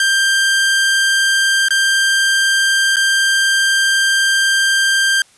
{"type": "tone with dropouts", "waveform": "sawtooth", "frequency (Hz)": 1583, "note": "G6", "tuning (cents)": 17, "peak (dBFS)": -8, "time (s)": [0, 5.22], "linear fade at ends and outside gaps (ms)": 2, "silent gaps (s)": [[1.685, 1.706], [2.96, 2.967]], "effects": ["white hiss -50 dBFS RMS until 5.37 s", "resampled to 24000 Hz"]}